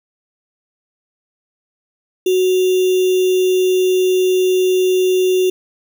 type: tone with sample-and-hold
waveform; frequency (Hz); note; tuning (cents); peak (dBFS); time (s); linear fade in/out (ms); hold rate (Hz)
sine; 370; F#4; 0; -11; 2.26-5.5; 5; 3150
effects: none